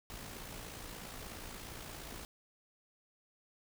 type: noise with amplitude modulation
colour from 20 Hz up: pink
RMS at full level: -45 dBFS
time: 0.1-2.25 s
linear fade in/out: 0 ms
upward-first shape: sine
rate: 56.9 Hz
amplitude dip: 45%
effects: none